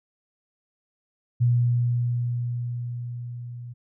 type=tone with level ramp; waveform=sine; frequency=120.8 Hz; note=B2; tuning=38 cents flat; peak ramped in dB=-16 to -35 dBFS; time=1.4-3.74 s; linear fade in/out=20 ms; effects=none